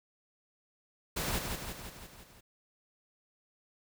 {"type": "noise with echo", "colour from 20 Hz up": "pink", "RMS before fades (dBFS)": -34, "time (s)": [1.16, 1.39], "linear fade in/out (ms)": 10, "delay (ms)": 170, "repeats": 6, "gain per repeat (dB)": -4, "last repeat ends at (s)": 2.41, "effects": []}